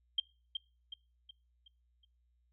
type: tone with echo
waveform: sine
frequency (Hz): 3181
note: G7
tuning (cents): +25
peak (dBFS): -26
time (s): 0.18-0.2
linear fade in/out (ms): 5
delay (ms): 370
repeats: 5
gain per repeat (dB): -7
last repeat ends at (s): 2.05
effects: noise-tail reverb RT60 0.4 s tail -24 dB re dry + added 60 Hz sine -70 dBFS peak until 2.52 s